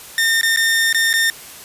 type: tone with dropouts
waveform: sawtooth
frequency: 1817 Hz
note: A#6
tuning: 45 cents flat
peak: -10 dBFS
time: 0.18-1.3 s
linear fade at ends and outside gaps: 1 ms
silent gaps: 0.412-0.431 / 0.562-0.572 / 0.928-0.946 / 1.13-1.138 s
effects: white hiss -37 dBFS RMS until 1.64 s + resampled to 32000 Hz